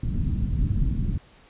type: low-pass noise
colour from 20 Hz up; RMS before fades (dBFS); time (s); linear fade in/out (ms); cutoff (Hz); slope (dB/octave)
pink; -24; 0.03-1.18; 5; 210; 24
effects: pink hiss -54 dBFS RMS until 1.49 s + resampled to 8000 Hz